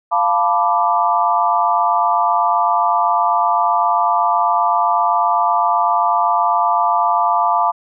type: chord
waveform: sine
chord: B half-diminished seventh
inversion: second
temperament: equal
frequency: 698.5 / 880 / 987.8 / 1174.7 Hz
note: F5 / A5 / B5 / D6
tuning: 0 / 0 / 0 / 0 cents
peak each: -18 dBFS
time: 0.11-7.72 s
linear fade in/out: 20 ms
effects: none